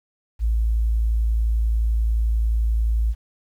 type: tone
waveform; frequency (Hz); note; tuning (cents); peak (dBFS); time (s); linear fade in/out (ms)
sine; 55.7; A1; +22; -17; 0.39-3.15; 50
effects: 9-bit